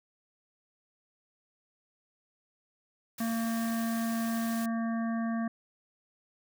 white noise, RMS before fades -43 dBFS, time 3.18-4.66 s, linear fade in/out 5 ms
harmonic tone, 228.1 Hz, A#3, 37 cents flat, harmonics 1 / 3 / 5 / 7 / 8, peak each -29 / -39 / -43 / -46 / -47 dBFS, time 3.2-5.48 s, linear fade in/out 5 ms
effects none

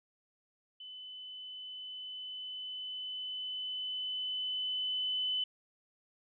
sine tone with level ramp, 3016 Hz, F#7, 32 cents sharp, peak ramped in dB -45 to -30 dBFS, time 0.8-5.44 s, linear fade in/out 5 ms, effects none

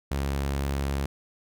sawtooth tone, 69.3 Hz, C#2, in tune, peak -22 dBFS, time 0.11-1.06 s, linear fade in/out 5 ms, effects none

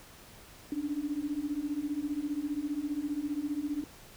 sine beating tone pair, 283.5 / 298.5 Hz, C#4 / D4, +39 / +28 cents, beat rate 15 Hz, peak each -35 / -33 dBFS, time 0.72-3.84 s, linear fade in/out 2 ms, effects pink hiss -53 dBFS RMS until 4.16 s

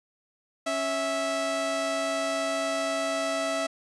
sawtooth tone pair together, 276.1 / 656 Hz, C#4 / E5, -7 / -9 cents, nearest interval octave + minor third, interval 1498 cents, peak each -30 / -23 dBFS, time 0.66-3.67 s, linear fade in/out 10 ms, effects resampled to 22050 Hz

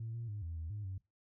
sine tone with pitch steps, 113.2 / 116.6 / 104 / 82.9 / 80.4 / 104.5 / 94.7 Hz, A2 / A#2 / G#2 / E2 / E2 / G#2 / F#2, +50 / +1 / +3 / +10 / -43 / +11 / +41 cents, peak -38 dBFS, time 0-0.98 s, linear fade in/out 5 ms, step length 140 ms, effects noise-tail reverb RT60 0.2 s tail -20 dB re dry + tanh soft clip ceiling -35 dBFS

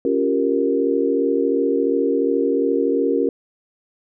sine chord, G half-diminished seventh, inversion second, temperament equal, 277.2 / 349.2 / 392 / 466.2 Hz, Db4 / F4 / G4 / Bb4, 0 / 0 / 0 / 0 cents, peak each -21 / -24 / -22 / -20 dBFS, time 0.05-3.29 s, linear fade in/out 2 ms, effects none

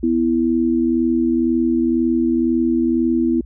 sine tone pair together, 248.2 / 330.2 Hz, B3 / E4, +9 / +3 cents, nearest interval perfect fourth, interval 494 cents, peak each -17 dBFS, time 0.03-3.41 s, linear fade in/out 5 ms, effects added 60 Hz sine -34 dBFS peak until 3.45 s

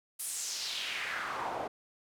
pink noise with band-pass filter sweep, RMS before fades -37 dBFS, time 0.19-1.68 s, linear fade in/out 10 ms, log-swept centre 11000 to 600 Hz, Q 2.5, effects none

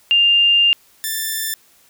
sine / 5% pulse tone pair in turn, 2800 / 1772.1 Hz, F7 / A6, +4 / +12 cents, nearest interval minor sixth, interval 792 cents, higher first, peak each -10 dBFS, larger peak neither, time 0.11-0.73 / 1.04-1.54 s, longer first, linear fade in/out 0 ms, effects white hiss -53 dBFS RMS until 1.89 s

